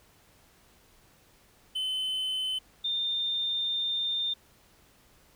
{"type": "tone pair in turn", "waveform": ["triangle", "sine"], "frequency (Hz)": [3047, 3613], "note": ["G7", "A7"], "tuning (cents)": [-50, 45], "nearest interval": "minor third", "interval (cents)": 295, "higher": "second", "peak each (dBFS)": -27, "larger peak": "neither", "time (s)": [[1.75, 2.59], [2.84, 4.34]], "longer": "second", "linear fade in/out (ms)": 10, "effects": ["pink hiss -61 dBFS RMS until 5.35 s"]}